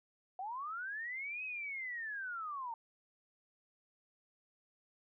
sine linear two-way sweep, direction up then down, 720 to 2567 to 891 Hz, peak -39 dBFS, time 0.39-2.74 s, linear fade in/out 2 ms, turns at 1.44 s, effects none

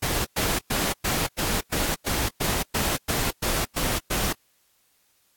pink noise bursts, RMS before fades -25 dBFS, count 13, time 0.02-4.33 s, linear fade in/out 10 ms, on 230 ms, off 110 ms, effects white hiss -65 dBFS RMS until 5.36 s + AAC 64 kbps

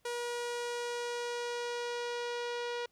sawtooth tone with low-pass filter sweep, 480 Hz, B4, 49 cents flat, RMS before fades -37 dBFS, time 0.05-2.86 s, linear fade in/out 5 ms, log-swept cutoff 9200 to 4400 Hz, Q 1.1, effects pink hiss -73 dBFS RMS until 2.91 s

